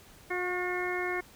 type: harmonic tone with a mistuned harmonic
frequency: 359.7 Hz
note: F#4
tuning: 49 cents flat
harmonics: 1 / 2 / 3 / 4 / 5 / 6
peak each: -33 / -38 / -40 / -40 / -37 / -36 dBFS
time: 0.3-1.21 s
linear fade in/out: 10 ms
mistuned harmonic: 3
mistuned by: +22 cents
effects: pink hiss -55 dBFS RMS until 1.35 s